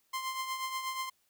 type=tone with tremolo; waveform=sawtooth; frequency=1046.5 Hz; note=C6; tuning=in tune; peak=-28 dBFS; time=0.13-1.1 s; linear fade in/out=10 ms; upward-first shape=triangle; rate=8.3 Hz; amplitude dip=60%; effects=white hiss -73 dBFS RMS until 1.29 s